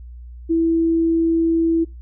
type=tone; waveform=sine; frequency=329.6 Hz; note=E4; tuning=in tune; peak=-14 dBFS; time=0.49-1.85 s; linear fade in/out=20 ms; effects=noise-tail reverb RT60 0.2 s tail -22 dB re dry + added 60 Hz sine -34 dBFS peak until 2.01 s